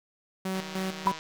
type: tone with tremolo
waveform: sawtooth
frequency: 189.1 Hz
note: F#3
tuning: 38 cents sharp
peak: -25 dBFS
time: 0.45-1.12 s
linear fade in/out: 5 ms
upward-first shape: square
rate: 3.3 Hz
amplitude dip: 70%
type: click train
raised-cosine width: 0.2 ms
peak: -23 dBFS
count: 102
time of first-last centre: 0.55-1.189 s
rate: 158 Hz
type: tone with exponential decay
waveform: sine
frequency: 986 Hz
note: B5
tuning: 3 cents flat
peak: -16 dBFS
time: 1.07-1.19 s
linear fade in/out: 0 ms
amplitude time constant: 26 ms
effects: none